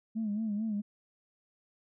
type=tone with vibrato; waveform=sine; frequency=213.8 Hz; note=A3; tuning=49 cents flat; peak=-29 dBFS; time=0.15-0.82 s; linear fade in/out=20 ms; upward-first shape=sine; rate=4.5 Hz; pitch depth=88 cents each way; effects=tanh soft clip ceiling -26 dBFS